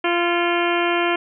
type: harmonic tone with a mistuned harmonic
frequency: 345.8 Hz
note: F4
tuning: 17 cents flat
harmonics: 1 / 2 / 3 / 4 / 5 / 6 / 7 / 8 / 9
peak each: -21 / -24 / -26 / -27 / -28 / -29 / -29 / -30 / -31 dBFS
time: 0.04-1.16 s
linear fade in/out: 5 ms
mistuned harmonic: 6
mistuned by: +65 cents
effects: none